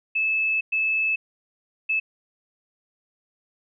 sine tone bursts at uneven times, 2611 Hz, E7, 17 cents flat, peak -20 dBFS, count 3, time 0.15-0.61 / 0.72-1.16 / 1.89-2 s, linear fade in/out 10 ms, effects none

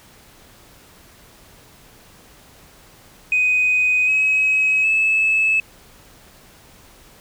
sine tone with pitch steps, 2500 / 2551 / 2603 Hz, D#7 / D#7 / E7, +8 / +43 / -22 cents, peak -13 dBFS, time 3.32-5.6 s, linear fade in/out 2 ms, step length 760 ms, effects tanh soft clip ceiling -10 dBFS + pink hiss -48 dBFS RMS until 7.2 s

